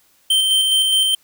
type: tone with tremolo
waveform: square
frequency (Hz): 3117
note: G7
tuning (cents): -11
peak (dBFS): -13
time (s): 0.3-1.15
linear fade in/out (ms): 5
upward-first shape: square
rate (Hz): 4.8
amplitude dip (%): 25
effects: white hiss -57 dBFS RMS until 1.23 s